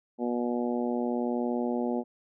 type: harmonic tone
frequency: 121 Hz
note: B2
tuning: 35 cents flat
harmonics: 2 / 3 / 4 / 5 / 6 / 7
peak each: -29 / -33 / -35 / -37 / -39 / -40 dBFS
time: 0.18-2.04 s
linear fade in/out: 50 ms
effects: none